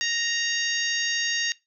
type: harmonic tone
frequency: 932 Hz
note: A#5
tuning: 1 cent flat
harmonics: 2 / 3 / 4 / 5 / 6 / 7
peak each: -28 / -30 / -31 / -32 / -33 / -33 dBFS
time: 0.01-1.52 s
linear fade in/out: 0 ms
effects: noise-tail reverb RT60 0.2 s tail -21 dB re dry

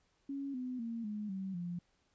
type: tone with pitch steps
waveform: sine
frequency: 277.2 / 252.7 / 230.4 / 210.1 / 191.53 / 174.63 Hz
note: C#4 / B3 / A#3 / G#3 / G3 / F3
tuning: 0 / +40 / -20 / +20 / -40 / 0 cents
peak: -37 dBFS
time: 0.29-1.79 s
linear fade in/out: 5 ms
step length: 250 ms
effects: pink hiss -75 dBFS RMS until 2.14 s + resampled to 16000 Hz

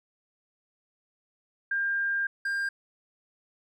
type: tone pair in turn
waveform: sine / triangle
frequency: 1600 / 1600 Hz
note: G6 / G6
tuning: +35 / +35 cents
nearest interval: unison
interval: 0 cents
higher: neither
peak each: -25 dBFS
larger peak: neither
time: 1.71-2.27 / 2.45-2.69 s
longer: first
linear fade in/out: 5 ms
effects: none

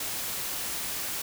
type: noise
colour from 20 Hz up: white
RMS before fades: -33 dBFS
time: 0-1.22 s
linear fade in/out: 5 ms
effects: none

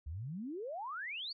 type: exponential sweep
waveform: sine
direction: up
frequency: 67.6 to 4699 Hz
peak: -39 dBFS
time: 0.06-1.33 s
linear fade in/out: 10 ms
effects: none

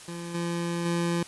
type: tone with level steps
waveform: 25% pulse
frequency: 171.2 Hz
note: F3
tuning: 34 cents flat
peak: -31 / -24 / -21 dBFS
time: 0.08-1.23 s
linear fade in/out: 2 ms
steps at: 0.34 / 0.85 s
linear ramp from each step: 10 ms
effects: white hiss -46 dBFS RMS until 1.27 s + resampled to 24000 Hz

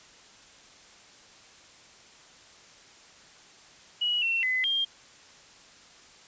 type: tone with pitch steps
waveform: sine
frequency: 2916 / 2711 / 2026 / 3205 Hz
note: F#7 / E7 / B6 / G7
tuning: -26 / +48 / +44 / +38 cents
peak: -24 dBFS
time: 4.01-4.85 s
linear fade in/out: 10 ms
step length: 210 ms
effects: white hiss -53 dBFS RMS until 6.27 s + resampled to 16000 Hz

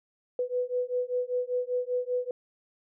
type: beating tone pair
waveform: sine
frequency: 493.9 / 499 Hz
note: B4 / B4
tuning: 0 / +18 cents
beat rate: 5.1 Hz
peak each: -30 dBFS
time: 0.39-2.31 s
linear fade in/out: 2 ms
effects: none

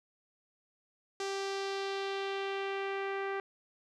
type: tone with low-pass filter sweep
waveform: sawtooth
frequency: 392 Hz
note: G4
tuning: in tune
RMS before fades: -36 dBFS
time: 1.2-3.4 s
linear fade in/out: 2 ms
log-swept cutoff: 6200 to 1900 Hz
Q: 1.7
effects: none

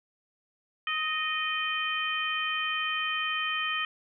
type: harmonic tone with a mistuned harmonic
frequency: 618 Hz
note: D#5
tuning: 12 cents flat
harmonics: 2 / 3 / 4 / 5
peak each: -33 / -33 / -33 / -33 dBFS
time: 0.87-3.85 s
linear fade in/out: 2 ms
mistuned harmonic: 2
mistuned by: +33 cents
effects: none

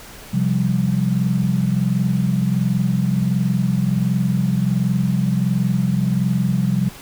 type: chord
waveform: sine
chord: C suspended fourth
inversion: none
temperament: equal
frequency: 130.81 / 174.61 / 196 Hz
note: C3 / F3 / G3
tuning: 0 / 0 / 0 cents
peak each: -20 dBFS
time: 0.33-6.89 s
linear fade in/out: 10 ms
effects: pink hiss -39 dBFS RMS until 7.01 s

